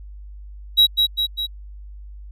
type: tone with echo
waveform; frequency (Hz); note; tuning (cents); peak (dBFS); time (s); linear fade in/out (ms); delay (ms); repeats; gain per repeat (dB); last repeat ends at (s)
triangle; 3861; B7; -40; -8; 0.77-0.87; 20; 200; 3; -4; 1.47
effects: added 50 Hz sine -35 dBFS peak until 2.31 s